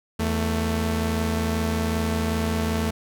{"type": "tone pair together", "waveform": "sawtooth", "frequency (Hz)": [82.41, 221.9], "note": ["E2", "A3"], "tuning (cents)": [0, 15], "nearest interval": "octave + perfect fourth", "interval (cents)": 1715, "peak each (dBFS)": -21, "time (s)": [0.19, 2.91], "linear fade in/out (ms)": 10, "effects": []}